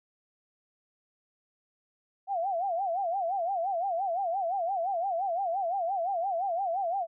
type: tone with vibrato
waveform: sine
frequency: 728 Hz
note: F#5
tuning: 28 cents flat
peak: -27 dBFS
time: 2.27-7.07 s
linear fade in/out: 50 ms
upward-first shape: sine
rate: 5.8 Hz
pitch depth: 170 cents each way
effects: none